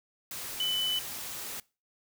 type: tone in noise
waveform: sine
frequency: 3000 Hz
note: F#7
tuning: 23 cents sharp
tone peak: -27 dBFS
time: 0.6-0.99 s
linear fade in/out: 2 ms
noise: white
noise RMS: -39 dBFS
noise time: 0.31-1.6 s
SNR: +9 dB
effects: noise-tail reverb RT60 0.3 s tail -22 dB re dry